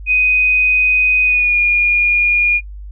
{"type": "tone with pitch glide", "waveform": "sine", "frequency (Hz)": [2500, 2430], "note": ["D#7", "D#7"], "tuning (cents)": [8, -42], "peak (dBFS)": -10, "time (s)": [0.06, 2.61], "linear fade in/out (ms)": 50, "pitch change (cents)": -50, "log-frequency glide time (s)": [1.24, 1.58], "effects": ["noise-tail reverb RT60 0.1 s tail -26 dB re dry", "added 50 Hz sine -28 dBFS peak until 2.91 s"]}